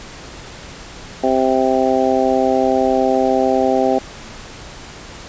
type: harmonic tone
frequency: 130.81 Hz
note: C3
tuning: in tune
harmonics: 2 / 3 / 4 / 5 / 6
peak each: -19 / -19 / -19 / -19 / -19 dBFS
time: 1.23-3.99 s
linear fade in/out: 10 ms
effects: pink hiss -35 dBFS RMS until 5.28 s + resampled to 16000 Hz